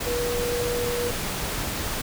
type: tone in noise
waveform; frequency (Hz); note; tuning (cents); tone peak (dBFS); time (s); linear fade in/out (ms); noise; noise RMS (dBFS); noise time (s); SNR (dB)
sine; 482.5; B4; -40; -25; 0.06-1.11; 10; pink; -29; 0-2.02; +1
effects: none